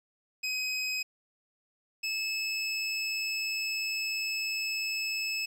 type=tone pair in turn; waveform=25% pulse; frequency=2527 / 2603 Hz; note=D#7 / E7; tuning=+26 / -22 cents; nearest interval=minor second; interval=52 cents; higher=second; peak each=-26 dBFS; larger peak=neither; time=0.43-1.03 / 2.03-5.46 s; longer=second; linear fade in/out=10 ms; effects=low-pass 12000 Hz 12 dB/octave + 10-bit